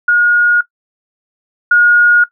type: tone pair in turn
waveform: sine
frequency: 1437 / 1437 Hz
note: F6 / F6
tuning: +49 / +49 cents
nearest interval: unison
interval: 0 cents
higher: neither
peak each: -6 / -4 dBFS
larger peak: second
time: 0.08-0.61 / 1.71-2.24 s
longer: neither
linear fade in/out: 5 ms
effects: noise-tail reverb RT60 0.1 s tail -19 dB re dry